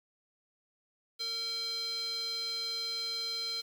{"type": "tone with band-pass filter", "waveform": "square", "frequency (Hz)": 457, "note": "A#4", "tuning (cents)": -34, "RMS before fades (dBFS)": -36, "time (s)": [1.19, 3.62], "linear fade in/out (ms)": 20, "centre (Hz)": 4100, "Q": 7, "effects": ["9-bit"]}